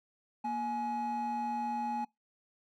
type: tone pair together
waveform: triangle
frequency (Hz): 236 / 841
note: A#3 / G#5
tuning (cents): +22 / +22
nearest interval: octave + minor seventh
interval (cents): 2200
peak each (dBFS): -35 / -30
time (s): 0.44-2.05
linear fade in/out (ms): 10
effects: noise-tail reverb RT60 0.2 s tail -26 dB re dry + tanh soft clip ceiling -27 dBFS